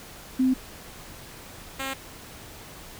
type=tone pair in turn; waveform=sine / 5% pulse; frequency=258.8 / 268.6 Hz; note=C4 / C4; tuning=-19 / +46 cents; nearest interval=minor second; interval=65 cents; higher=second; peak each=-18 dBFS; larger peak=neither; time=0.39-0.54 / 1.79-1.94 s; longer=neither; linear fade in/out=10 ms; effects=pink hiss -44 dBFS RMS until 2.99 s